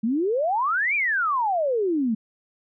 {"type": "exponential two-way sweep", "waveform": "sine", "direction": "up then down", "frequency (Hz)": [210, 2443, 210], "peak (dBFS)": -20, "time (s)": [0.03, 2.15], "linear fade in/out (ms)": 10, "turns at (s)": 0.95, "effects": []}